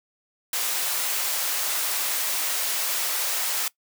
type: high-pass noise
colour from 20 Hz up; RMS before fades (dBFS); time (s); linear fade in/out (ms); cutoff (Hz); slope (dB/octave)
white; -26; 0.53-3.68; 2; 560; 12
effects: noise-tail reverb RT60 0.1 s tail -20 dB re dry